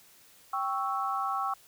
sine chord, C# diminished, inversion second, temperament equal, 784 / 1108.7 / 1318.5 Hz, G5 / C#6 / E6, 0 / 0 / 0 cents, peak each -33 / -32 / -33 dBFS, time 0.53-1.54 s, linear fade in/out 5 ms, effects white hiss -58 dBFS RMS until 1.67 s

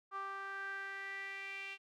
sawtooth tone with band-pass filter sweep, 392 Hz, G4, in tune, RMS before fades -44 dBFS, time 0.11-1.78 s, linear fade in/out 50 ms, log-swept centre 1200 to 2600 Hz, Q 6, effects none

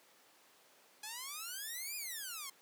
5% pulse exponential two-way sweep, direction up then down, 827 to 2489 to 1046 Hz, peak -31 dBFS, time 1.03-2.5 s, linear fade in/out 5 ms, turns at 1.96 s, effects pink hiss -64 dBFS RMS until 2.61 s + high-pass 400 Hz 12 dB/octave

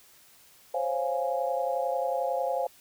sine chord, Db major seventh, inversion third, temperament equal, 523.3 / 554.4 / 698.5 / 830.6 Hz, C5 / Db5 / F5 / Ab5, 0 / 0 / 0 / 0 cents, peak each -30 / -33 / -31 / -33 dBFS, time 0.74-2.67 s, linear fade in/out 5 ms, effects white hiss -57 dBFS RMS until 2.8 s

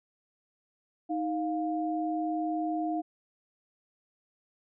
sine tone pair together, 313.7 / 704.2 Hz, D#4 / F5, +14 / +14 cents, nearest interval octave + major second, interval 1400 cents, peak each -30 / -32 dBFS, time 1.09-3.02 s, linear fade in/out 20 ms, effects none

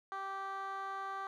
15% pulse tone with band-pass filter, 389.5 Hz, G4, 11 cents flat, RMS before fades -41 dBFS, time 0.12-1.27 s, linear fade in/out 0 ms, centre 1100 Hz, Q 2, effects none

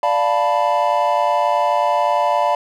triangle chord, B half-diminished seventh, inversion first, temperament equal, 587.3 / 698.5 / 880 / 987.8 Hz, D5 / F5 / A5 / B5, 0 / 0 / 0 / 0 cents, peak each -18 dBFS, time 0.03-2.55 s, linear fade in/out 2 ms, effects none

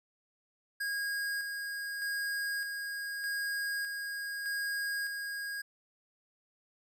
square tone with tremolo, 1635 Hz, G#6, 28 cents flat, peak -33 dBFS, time 0.8-5.62 s, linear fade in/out 10 ms, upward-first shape square, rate 0.82 Hz, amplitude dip 35%, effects none

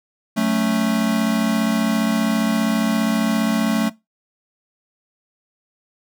square chord, F# minor, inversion none, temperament equal, 185 / 220 / 277.2 Hz, F#3 / A3 / C#4, 0 / 0 / 0 cents, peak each -25 / -19 / -25 dBFS, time 0.36-3.9 s, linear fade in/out 20 ms, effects noise-tail reverb RT60 0.2 s tail -19 dB re dry

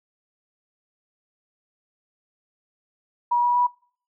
sine tone with pitch steps, 962 / 969.3 / 976.6 Hz, B5 / B5 / B5, -46 / -33 / -20 cents, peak -17 dBFS, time 3.31-3.67 s, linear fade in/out 10 ms, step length 120 ms, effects noise-tail reverb RT60 0.5 s tail -24 dB re dry

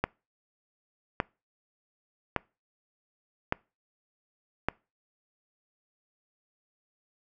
click train, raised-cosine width 0.5 ms, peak -10 dBFS, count 5, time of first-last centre 0.04-4.686 s, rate 0.861 Hz, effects noise-tail reverb RT60 0.3 s tail -25 dB re dry

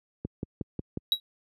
click train, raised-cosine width 3 ms, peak -18 dBFS, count 5, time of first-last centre 0.25-0.973 s, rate 5.53 Hz
triangle tone with exponential decay, 3861 Hz, B7, 40 cents flat, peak -15 dBFS, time 1.12-1.2 s, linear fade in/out 1 ms, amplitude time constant 17 ms
effects high-pass 80 Hz 12 dB/octave

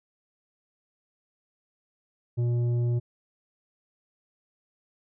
triangle tone with tanh clipping, 120 Hz, B2, 49 cents flat, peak -24 dBFS, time 2.37-3 s, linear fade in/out 20 ms, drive 12 dB, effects none

